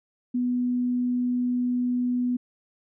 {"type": "tone", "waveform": "sine", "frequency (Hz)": 246.9, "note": "B3", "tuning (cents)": 0, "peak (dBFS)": -22, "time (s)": [0.34, 2.37], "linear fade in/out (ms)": 10, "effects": []}